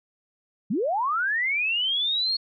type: linear sweep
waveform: sine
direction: up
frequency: 164.81 to 4358 Hz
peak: -22 dBFS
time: 0.7-2.37 s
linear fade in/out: 10 ms
effects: none